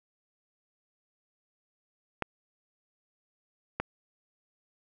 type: clicks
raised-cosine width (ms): 0.5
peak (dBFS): -14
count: 2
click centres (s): 2.223 / 3.8
effects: none